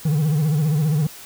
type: tone with vibrato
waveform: triangle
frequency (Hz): 152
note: D#3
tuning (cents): -40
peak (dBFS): -14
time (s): 0.05-1.07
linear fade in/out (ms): 5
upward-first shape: sine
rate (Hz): 15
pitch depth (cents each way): 120
effects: white hiss -40 dBFS RMS until 1.25 s